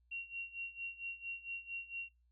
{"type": "tone with tremolo", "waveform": "sine", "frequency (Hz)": 2747, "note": "F7", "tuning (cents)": -29, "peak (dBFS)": -38, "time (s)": [0.11, 2.09], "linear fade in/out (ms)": 10, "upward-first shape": "sine", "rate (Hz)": 4.4, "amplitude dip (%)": 85, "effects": ["noise-tail reverb RT60 0.2 s tail -22 dB re dry", "added 60 Hz sine -69 dBFS peak until 2.31 s"]}